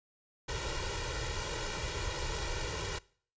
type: noise with comb filter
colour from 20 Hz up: pink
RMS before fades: -36 dBFS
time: 0.48-2.99 s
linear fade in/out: 10 ms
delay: 2.1 ms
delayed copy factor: +1
effects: noise-tail reverb RT60 0.5 s tail -22 dB re dry + resampled to 16000 Hz